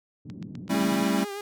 white band-pass noise, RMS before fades -39 dBFS, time 0.25-1.05 s, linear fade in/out 10 ms, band 130 to 220 Hz, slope 24 dB/octave
click train, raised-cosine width 0.2 ms, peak -29 dBFS, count 4, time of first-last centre 0.3-0.68 s, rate 7.9 Hz
square chord, A dominant seventh, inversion third, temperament equal with one note detuned, 196 / 220 / 270.4 / 329.6 Hz, G3 / A3 / C#4 / E4, 0 / 0 / -43 / 0 cents, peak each -27 / -29 / -29 / -32 dBFS, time 0.69-1.25 s, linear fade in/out 20 ms
sawtooth tone with vibrato, 403.6 Hz, G#4, 49 cents flat, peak -29 dBFS, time 0.74-1.41 s, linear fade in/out 2 ms, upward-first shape triangle, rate 8.1 Hz, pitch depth 46 cents each way
effects none

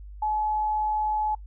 sine tone, 854 Hz, G#5, 48 cents sharp, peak -23 dBFS, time 0.22-1.35 s, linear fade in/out 5 ms, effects noise-tail reverb RT60 0.1 s tail -24 dB re dry + added 50 Hz sine -39 dBFS peak until 1.46 s

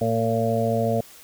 harmonic tone, 113.9 Hz, A#2, 40 cents flat, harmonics 1 / 2 / 4 / 5 / 6, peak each -26 / -26 / -26 / -26 / -26 dBFS, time 0.01-1.01 s, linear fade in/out 5 ms, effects white hiss -47 dBFS RMS until 1.23 s

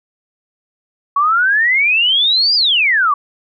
sine exponential two-way sweep, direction up then down, 1108.7 to 4978 to 1108.7 Hz, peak -10 dBFS, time 1.16-3.14 s, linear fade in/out 5 ms, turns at 2.55 s, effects none

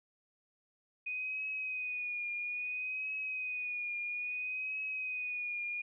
sine tone with vibrato, 2486 Hz, D#7, 2 cents flat, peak -35 dBFS, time 1.06-5.82 s, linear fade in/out 10 ms, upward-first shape triangle, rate 0.6 Hz, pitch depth 52 cents each way, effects none

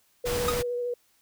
sine tone with vibrato, 486.2 Hz, B4, 27 cents flat, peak -27 dBFS, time 0.24-0.94 s, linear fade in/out 5 ms, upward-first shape sine, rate 13 Hz, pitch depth 15 cents each way
pink noise, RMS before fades -31 dBFS, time 0.25-0.63 s, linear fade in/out 20 ms
45% pulse tone with exponential decay, 1247 Hz, D#6, 3 cents sharp, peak -21 dBFS, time 0.48-0.57 s, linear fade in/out 5 ms, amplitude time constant 19 ms
effects white hiss -66 dBFS RMS until 1.21 s

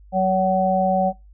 harmonic tone, 188.1 Hz, F#3, 29 cents sharp, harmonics 1 / 3 / 4, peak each -22 / -21 / -19 dBFS, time 0.12-1.13 s, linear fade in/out 50 ms, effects noise-tail reverb RT60 0.2 s tail -21 dB re dry + added 50 Hz sine -44 dBFS peak until 1.33 s

